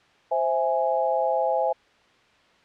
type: chord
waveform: sine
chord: C augmented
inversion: none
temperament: equal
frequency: 523.3 / 659.3 / 830.6 Hz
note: C5 / E5 / G#5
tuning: 0 / 0 / 0 cents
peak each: -25 / -25 / -25 dBFS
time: 0.31-1.73 s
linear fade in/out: 10 ms
effects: white hiss -58 dBFS RMS until 2.64 s + low-pass 3000 Hz 12 dB/octave